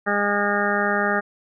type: harmonic tone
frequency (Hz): 204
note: G#3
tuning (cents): -31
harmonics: 1 / 2 / 3 / 4 / 6 / 7 / 8 / 9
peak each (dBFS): -27 / -27 / -27 / -27 / -27 / -27 / -27 / -27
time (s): 0.06-1.21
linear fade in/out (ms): 20
effects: none